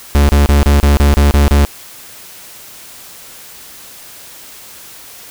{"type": "tone bursts", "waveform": "45% pulse", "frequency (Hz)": 71.7, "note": "D2", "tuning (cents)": -41, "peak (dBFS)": -6, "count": 9, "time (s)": [0.15, 1.65], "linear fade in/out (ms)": 0, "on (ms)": 140, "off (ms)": 30, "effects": ["white hiss -35 dBFS RMS until 5.3 s"]}